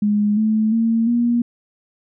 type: tone with pitch steps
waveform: sine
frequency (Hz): 207.8 / 217.4 / 227.4 / 237.9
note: G#3 / A3 / A#3 / A#3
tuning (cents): +1 / -21 / -43 / +35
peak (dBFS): -14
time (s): 0.02-1.42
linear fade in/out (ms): 5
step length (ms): 350
effects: none